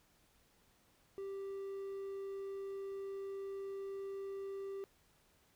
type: tone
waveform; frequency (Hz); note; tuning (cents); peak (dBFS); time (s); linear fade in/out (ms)
triangle; 392; G4; 0; -39; 1.18-4.84; 0
effects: pink hiss -71 dBFS RMS until 5.55 s